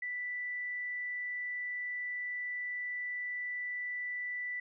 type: tone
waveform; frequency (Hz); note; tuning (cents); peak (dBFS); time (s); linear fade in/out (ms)
sine; 1975.5; B6; 0; -35; 0.02-4.6; 5
effects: none